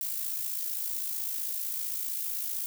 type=noise with amplitude modulation; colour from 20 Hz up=violet; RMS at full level=-31 dBFS; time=0.01-2.66 s; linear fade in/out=0 ms; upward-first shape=sine; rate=55.6 Hz; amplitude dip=50%; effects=none

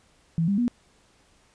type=tone with pitch steps; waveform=sine; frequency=165 / 199.65 / 241.6 Hz; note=E3 / G3 / B3; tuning=+2 / +32 / -38 cents; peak=-20 dBFS; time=0.38-0.68 s; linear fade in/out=0 ms; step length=100 ms; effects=pink hiss -61 dBFS RMS until 1.54 s + resampled to 22050 Hz

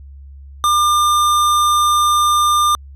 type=tone; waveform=square; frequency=1200 Hz; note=D6; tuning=37 cents sharp; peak=-12 dBFS; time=0.64-2.75 s; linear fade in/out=0 ms; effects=added 69 Hz sine -34 dBFS peak until 2.95 s + resampled to 32000 Hz

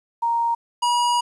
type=tone pair in turn; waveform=sine / square; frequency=932.3 / 963 Hz; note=A#5 / B5; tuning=0 / -44 cents; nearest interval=minor second; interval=56 cents; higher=second; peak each=-18 dBFS; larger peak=neither; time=0.22-0.55 / 0.82-1.21 s; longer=second; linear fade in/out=10 ms; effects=resampled to 24000 Hz + 9-bit

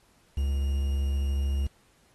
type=tone with quantisation; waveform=triangle; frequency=69.3 Hz; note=C#2; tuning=in tune; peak=-22 dBFS; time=0.37-1.67 s; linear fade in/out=5 ms; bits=8; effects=pink hiss -64 dBFS RMS until 2.14 s + AAC 32 kbps

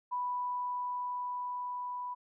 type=tone with level ramp; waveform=sine; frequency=987.8 Hz; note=B5; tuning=in tune; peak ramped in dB=-31 to -36 dBFS; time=0.11-2.15 s; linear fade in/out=20 ms; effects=none

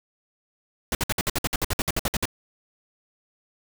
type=noise bursts; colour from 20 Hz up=pink; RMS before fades=-24 dBFS; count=16; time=0.92-2.255 s; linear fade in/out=2 ms; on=30 ms; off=57 ms; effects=none

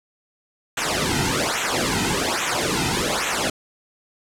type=noise with flanger; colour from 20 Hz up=pink; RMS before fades=-22 dBFS; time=0.77-3.5 s; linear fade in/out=5 ms; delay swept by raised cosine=0.2 to 1.8 ms; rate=1.2 Hz; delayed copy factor=-0.95; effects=low-pass 9000 Hz 12 dB/octave

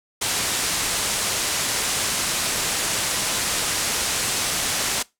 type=low-pass noise; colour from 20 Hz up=white; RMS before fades=-24 dBFS; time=0.21-5.03 s; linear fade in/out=10 ms; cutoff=9900 Hz; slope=24 dB/octave; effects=noise-tail reverb RT60 0.2 s tail -21 dB re dry

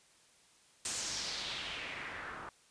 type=noise with low-pass filter sweep; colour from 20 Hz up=white; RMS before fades=-41 dBFS; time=0.85-2.49 s; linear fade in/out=2 ms; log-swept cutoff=8100 to 1200 Hz; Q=2.4; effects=white hiss -65 dBFS RMS until 2.7 s + resampled to 22050 Hz

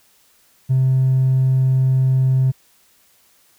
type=tone with hard clipping; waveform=sine; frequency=131 Hz; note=C3; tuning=2 cents sharp; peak=-13 dBFS; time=0.69-2.52 s; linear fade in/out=20 ms; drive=1 dB; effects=white hiss -56 dBFS RMS until 3.58 s

